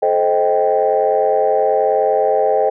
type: chord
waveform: sine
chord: A half-diminished seventh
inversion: none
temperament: equal with one note detuned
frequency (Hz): 433.2 / 523.3 / 622.3 / 784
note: A4 / C5 / Eb5 / G5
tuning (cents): -27 / 0 / 0 / 0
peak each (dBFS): -17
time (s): 0.02-2.7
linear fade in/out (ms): 10
effects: tanh soft clip ceiling -4 dBFS